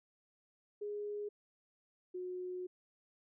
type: tone pair in turn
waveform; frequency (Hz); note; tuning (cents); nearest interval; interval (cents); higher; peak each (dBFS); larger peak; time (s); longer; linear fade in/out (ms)
sine; 414.2 / 363.9; G#4 / F#4; -5 / -29; major second; 224; first; -38 / -39; first; 0.81-1.29 / 2.14-2.67; second; 10
effects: none